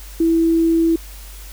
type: tone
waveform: sine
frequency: 329.6 Hz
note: E4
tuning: in tune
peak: -12 dBFS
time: 0.2-0.96 s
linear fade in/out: 5 ms
effects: added 49 Hz sine -34 dBFS peak until 1.52 s + white hiss -41 dBFS RMS until 1.52 s